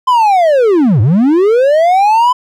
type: linear two-way sweep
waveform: triangle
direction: down then up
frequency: 1038 to 95.7 to 1015 Hz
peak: -4 dBFS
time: 0.07-2.33 s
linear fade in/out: 10 ms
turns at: 1.01 s
effects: none